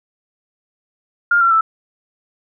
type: tone with pitch steps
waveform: sine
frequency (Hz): 1407 / 1363 / 1320.4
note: F6 / F6 / E6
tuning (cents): +12 / -43 / +2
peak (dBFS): -10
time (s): 1.31-1.61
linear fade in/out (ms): 5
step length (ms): 100
effects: none